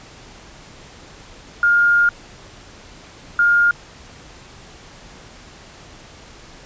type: tone pair in turn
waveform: sine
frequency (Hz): 1414 / 1414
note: F6 / F6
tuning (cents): +21 / +21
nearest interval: unison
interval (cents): 0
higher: neither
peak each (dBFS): -11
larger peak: neither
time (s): 1.63-2.09 / 3.39-3.71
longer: first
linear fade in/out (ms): 2
effects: pink hiss -42 dBFS RMS until 6.65 s + resampled to 16000 Hz